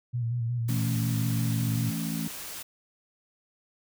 sine tone with vibrato, 118.5 Hz, A#2, 29 cents sharp, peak -26 dBFS, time 0.13-1.91 s, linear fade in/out 20 ms, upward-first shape square, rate 5.5 Hz, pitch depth 42 cents each way
white noise, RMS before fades -39 dBFS, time 0.68-2.63 s, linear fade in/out 10 ms
sine chord, A major, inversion second, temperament equal, 164.81 / 220 / 277.2 Hz, E3 / A3 / C#4, 0 / 0 / 0 cents, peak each -32 / -33 / -36 dBFS, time 0.69-2.28 s, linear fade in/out 2 ms
effects none

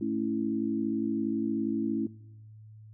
sine chord, A major, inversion none, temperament equal, 220 / 277.2 / 329.6 Hz, A3 / C#4 / E4, 0 / 0 / 0 cents, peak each -32 dBFS, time 0.01-2.07 s, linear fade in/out 5 ms, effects noise-tail reverb RT60 0.9 s tail -22 dB re dry + added 108 Hz sine -47 dBFS peak until 2.93 s

